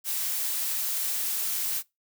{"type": "noise", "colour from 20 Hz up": "blue", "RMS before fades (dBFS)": -29, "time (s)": [0.04, 1.83], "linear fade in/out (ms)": 50, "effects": ["noise-tail reverb RT60 0.2 s tail -22 dB re dry"]}